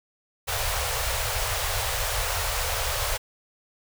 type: band-stop noise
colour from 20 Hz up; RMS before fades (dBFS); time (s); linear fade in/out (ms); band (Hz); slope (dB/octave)
pink; -27; 0.47-3.18; 20; 110 to 470; 48
effects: none